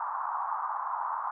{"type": "band-pass noise", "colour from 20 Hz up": "pink", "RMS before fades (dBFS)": -33, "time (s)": [0, 1.31], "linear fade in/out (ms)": 2, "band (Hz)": [870, 1200], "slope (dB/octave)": 48, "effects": []}